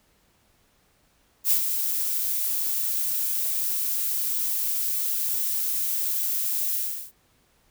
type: noise with ADSR envelope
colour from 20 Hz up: violet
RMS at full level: -19 dBFS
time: 1.44-7.12 s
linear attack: 69 ms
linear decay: 97 ms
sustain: -7 dB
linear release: 360 ms
effects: pink hiss -64 dBFS RMS until 7.7 s